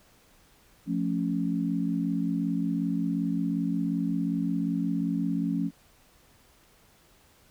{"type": "chord", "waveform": "sine", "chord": "F augmented", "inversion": "none", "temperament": "equal", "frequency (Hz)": [174.61, 220, 277.2], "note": ["F3", "A3", "C#4"], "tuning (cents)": [0, 0, 0], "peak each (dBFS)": [-29, -31, -29], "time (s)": [0.86, 5.71], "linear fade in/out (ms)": 50, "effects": ["pink hiss -60 dBFS RMS until 7.5 s"]}